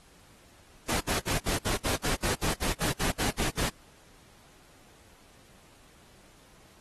pink noise bursts, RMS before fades -29 dBFS, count 15, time 0.88-3.698 s, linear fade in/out 20 ms, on 130 ms, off 62 ms, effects pink hiss -58 dBFS RMS until 6.8 s + AAC 32 kbps

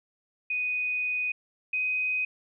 sine tone pair in turn, 2489 / 2508 Hz, D#7 / D#7, 0 / +13 cents, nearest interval unison, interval 13 cents, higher second, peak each -26 / -25 dBFS, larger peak second, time 0.5-1.32 / 1.73-2.25 s, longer first, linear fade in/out 5 ms, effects none

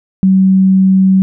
sine tone, 190 Hz, F#3, 46 cents sharp, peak -5 dBFS, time 0.23-1.22 s, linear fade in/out 0 ms, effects none

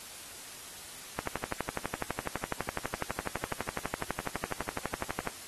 click train, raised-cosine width 0.5 ms, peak -16 dBFS, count 50, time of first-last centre 1.19-5.273 s, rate 12 Hz, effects white hiss -46 dBFS RMS until 5.47 s + AAC 32 kbps

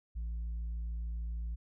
sine tone, 56.7 Hz, A#1, 47 cents flat, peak -32 dBFS, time 0.15-1.56 s, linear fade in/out 20 ms, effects tanh soft clip ceiling -34 dBFS

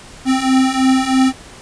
square beating tone pair, 260 / 263.1 Hz, C4 / C4, -11 / +10 cents, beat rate 3.1 Hz, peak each -17 / -14 dBFS, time 0.25-1.33 s, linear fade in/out 50 ms, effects pink hiss -38 dBFS RMS until 1.61 s + resampled to 22050 Hz

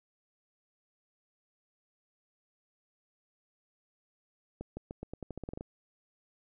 accelerating click train, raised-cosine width 2 ms, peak -26 dBFS, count 13, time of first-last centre 4.61-5.609 s, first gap 160 ms, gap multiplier 0.87, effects none

